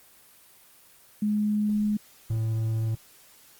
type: tone pair in turn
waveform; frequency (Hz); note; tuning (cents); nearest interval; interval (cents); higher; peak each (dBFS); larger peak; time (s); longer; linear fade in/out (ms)
sine / triangle; 210 / 111.48; G#3 / A2; +19 / +23; major seventh; 1096; first; -22; neither; 1.22-1.97 / 2.3-2.95; first; 5
effects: white hiss -55 dBFS RMS until 3.59 s + Opus 24 kbps